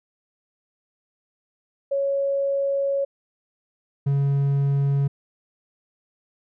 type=tone pair in turn; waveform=sine / triangle; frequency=554.4 / 139.77 Hz; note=C#5 / C#3; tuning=0 / +15 cents; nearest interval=2 octaves; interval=2385 cents; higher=first; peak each=-20 / -16 dBFS; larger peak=second; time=1.91-3.05 / 4.06-5.08 s; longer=first; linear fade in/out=10 ms; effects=none